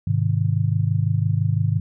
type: chord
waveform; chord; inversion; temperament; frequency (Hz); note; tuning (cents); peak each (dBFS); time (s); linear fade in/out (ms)
sine; Ab major; none; just; 103.83 / 129.78 / 155.74; Ab2 / C3 / Eb3; 0 / -14 / +2; -20 / -23 / -23; 0.07-1.8; 5
effects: none